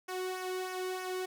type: tone with flanger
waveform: sawtooth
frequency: 370 Hz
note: F#4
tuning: in tune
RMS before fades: -37 dBFS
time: 0.08-1.26 s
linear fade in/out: 10 ms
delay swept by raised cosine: 0.24 to 1.22 ms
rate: 3.2 Hz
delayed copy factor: -0.6
effects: none